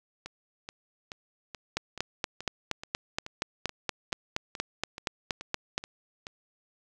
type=two click trains; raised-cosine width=0.2 ms; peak=-22 / -11 dBFS; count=15 / 18; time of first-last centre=0.26-6.269 / 1.77-5.779 s; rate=2.33 / 4.24 Hz; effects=none